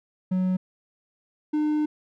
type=tone pair in turn; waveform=triangle; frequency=185 / 302.5 Hz; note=F#3 / D#4; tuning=0 / -49 cents; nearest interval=major sixth; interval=851 cents; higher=second; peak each=-19 dBFS; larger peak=neither; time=0.31-0.57 / 1.53-1.86 s; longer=second; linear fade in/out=10 ms; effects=none